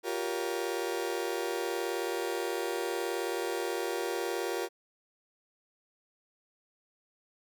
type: chord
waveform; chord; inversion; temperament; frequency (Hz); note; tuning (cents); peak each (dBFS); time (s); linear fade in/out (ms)
35% pulse; G half-diminished seventh; third; just; 352.8 / 392 / 470.4 / 564.5; F4 / G4 / Bb4 / Db5; +18 / 0 / +16 / +31; -34 / -35 / -34 / -40; 0.03-4.69; 50
effects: none